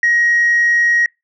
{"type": "tone", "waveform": "sine", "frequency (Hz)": 1889, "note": "A#6", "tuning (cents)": 22, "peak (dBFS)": -9, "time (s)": [0.03, 1.06], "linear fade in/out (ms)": 2, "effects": ["noise-tail reverb RT60 0.2 s tail -26 dB re dry", "tanh soft clip ceiling -7 dBFS"]}